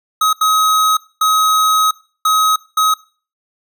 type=tone bursts at uneven times; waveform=square; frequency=1269 Hz; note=D#6; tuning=34 cents sharp; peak=-11 dBFS; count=5; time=0.21-0.33 / 0.41-0.97 / 1.21-1.91 / 2.25-2.56 / 2.77-2.94 s; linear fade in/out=5 ms; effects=noise-tail reverb RT60 0.4 s tail -21 dB re dry